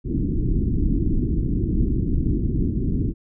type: low-pass noise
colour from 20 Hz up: pink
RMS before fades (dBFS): -21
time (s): 0.04-3.14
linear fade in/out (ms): 50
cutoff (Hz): 350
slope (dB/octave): 48
effects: none